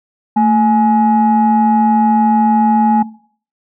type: tone pair together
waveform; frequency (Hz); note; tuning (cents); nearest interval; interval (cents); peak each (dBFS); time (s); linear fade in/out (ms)
sine; 223.3 / 840; A3 / G#5; +26 / +19; octave + major seventh; 2293; -10; 0.36-3.03; 10
effects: noise-tail reverb RT60 0.5 s tail -19 dB re dry + tanh soft clip ceiling -3 dBFS